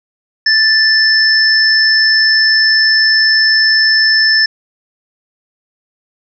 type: tone pair together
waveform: sine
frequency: 1760 / 5274 Hz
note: A6 / E8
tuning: 0 / 0 cents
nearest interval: octave + perfect fifth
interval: 1900 cents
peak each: -10 dBFS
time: 0.46-4.46 s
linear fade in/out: 5 ms
effects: none